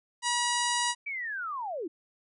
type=harmonic tone; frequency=963 Hz; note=B5; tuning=44 cents flat; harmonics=1 / 2 / 3 / 4 / 5 / 6 / 7 / 8 / 9 / 10; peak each=-30 / -33 / -35 / -36 / -37 / -38 / -38 / -39 / -40 / -40 dBFS; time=0.22-0.95 s; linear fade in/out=50 ms
type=linear sweep; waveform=sine; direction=down; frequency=2332 to 290.9 Hz; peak=-32 dBFS; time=1.06-1.88 s; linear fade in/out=10 ms
effects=none